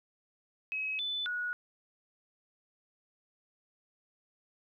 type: tone with pitch steps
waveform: sine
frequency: 2555 / 3501 / 1459 Hz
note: D#7 / A7 / F#6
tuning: +45 / -9 / -25 cents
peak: -32 dBFS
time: 0.72-1.53 s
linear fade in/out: 0 ms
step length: 270 ms
effects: 12-bit